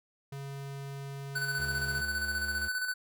square tone, 138.59 Hz, C#3, in tune, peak -39 dBFS, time 0.32-2.01 s, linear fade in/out 5 ms
square tone with tremolo, 1500 Hz, F#6, 23 cents sharp, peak -30 dBFS, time 1.35-2.94 s, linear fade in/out 10 ms, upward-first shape square, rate 15 Hz, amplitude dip 45%
square tone with vibrato, 71.9 Hz, D2, 36 cents flat, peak -40 dBFS, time 1.58-2.69 s, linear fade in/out 20 ms, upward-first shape triangle, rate 6.9 Hz, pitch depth 8 cents each way
effects none

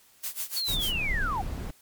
blue noise with tremolo, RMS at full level -31 dBFS, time 0.23-0.93 s, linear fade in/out 10 ms, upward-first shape sine, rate 6.8 Hz, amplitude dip 90%
sine linear sweep, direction down, 4480 to 712 Hz, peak -27 dBFS, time 0.56-1.42 s, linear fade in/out 10 ms
brown noise, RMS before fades -32 dBFS, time 0.68-1.71 s, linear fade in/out 5 ms
effects white hiss -59 dBFS RMS until 1.81 s + MP3 96 kbps

